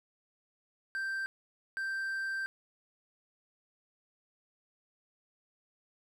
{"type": "tone bursts at uneven times", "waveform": "triangle", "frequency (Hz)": 1568, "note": "G6", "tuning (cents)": 0, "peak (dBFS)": -31, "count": 2, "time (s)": [[0.95, 1.26], [1.77, 2.46]], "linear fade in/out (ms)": 0, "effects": []}